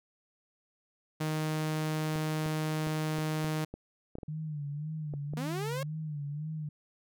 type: tone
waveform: sawtooth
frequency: 155.56 Hz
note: D#3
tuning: in tune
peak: -26 dBFS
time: 1.2-3.65 s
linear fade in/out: 10 ms
type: clicks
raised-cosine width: 2 ms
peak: -27 dBFS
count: 11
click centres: 2.158 / 2.461 / 2.871 / 3.185 / 3.445 / 3.74 / 4.154 / 4.185 / 4.232 / 5.138 / 5.336 s
type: tone with vibrato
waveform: sine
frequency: 150 Hz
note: D3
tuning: 37 cents sharp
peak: -34 dBFS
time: 4.28-6.69 s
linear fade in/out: 5 ms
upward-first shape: sine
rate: 1.9 Hz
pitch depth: 85 cents each way
type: linear sweep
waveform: sawtooth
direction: up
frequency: 230 to 554.4 Hz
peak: -31 dBFS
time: 5.37-5.83 s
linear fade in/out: 2 ms
effects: none